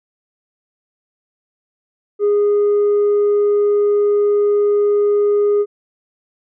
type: tone with tanh clipping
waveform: sine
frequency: 411.7 Hz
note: G#4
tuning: 15 cents flat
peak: -12 dBFS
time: 2.19-5.66 s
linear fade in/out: 50 ms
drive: 1 dB
effects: none